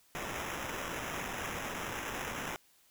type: noise with sample-and-hold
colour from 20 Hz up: violet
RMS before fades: -39 dBFS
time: 0.15-2.56 s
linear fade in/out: 0 ms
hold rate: 4410 Hz
effects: white hiss -66 dBFS RMS until 2.9 s